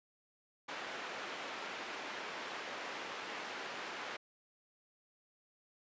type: band-pass noise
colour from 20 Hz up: white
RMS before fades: -44 dBFS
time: 0.68-4.17 s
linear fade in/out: 10 ms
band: 300 to 2200 Hz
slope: 12 dB/octave
effects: resampled to 16000 Hz